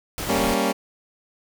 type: noise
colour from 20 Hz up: pink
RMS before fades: -29 dBFS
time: 0.18-0.54 s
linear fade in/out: 0 ms
type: chord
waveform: 15% pulse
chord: G diminished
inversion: none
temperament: equal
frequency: 196 / 233.1 / 277.2 Hz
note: G3 / Bb3 / Db4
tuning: 0 / 0 / 0 cents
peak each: -18 dBFS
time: 0.28-0.73 s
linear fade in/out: 20 ms
effects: none